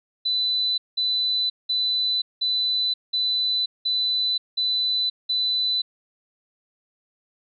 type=tone bursts; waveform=sine; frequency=3998 Hz; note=B7; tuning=20 cents sharp; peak=-20 dBFS; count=8; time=0.25-5.82 s; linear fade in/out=10 ms; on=530 ms; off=190 ms; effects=none